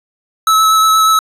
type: tone with vibrato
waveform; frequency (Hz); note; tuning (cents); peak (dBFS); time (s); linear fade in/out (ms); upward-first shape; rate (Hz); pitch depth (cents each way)
square; 1299; E6; -26; -8; 0.47-1.19; 2; sine; 8.4; 13
effects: resampled to 32000 Hz